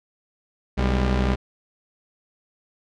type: tone pair together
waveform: sawtooth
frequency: 62.9 / 200 Hz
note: B1 / G3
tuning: +32 / +35 cents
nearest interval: octave + minor sixth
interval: 2003 cents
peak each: -16 / -21 dBFS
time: 0.77-1.36 s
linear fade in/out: 20 ms
effects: low-pass 4000 Hz 12 dB/octave